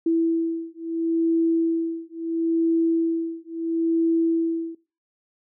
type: beating tone pair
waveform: sine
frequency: 329.6 / 330.34 Hz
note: E4 / E4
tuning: 0 / +4 cents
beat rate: 0.74 Hz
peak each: -23 dBFS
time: 0.06-4.75 s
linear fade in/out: 5 ms
effects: noise-tail reverb RT60 0.3 s tail -19 dB re dry